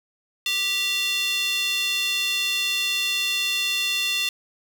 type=tone with high-pass filter; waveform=square; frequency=392 Hz; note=G4; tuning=in tune; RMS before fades=-24 dBFS; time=0.46-4.29 s; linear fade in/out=2 ms; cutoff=3100 Hz; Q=5.1; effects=8-bit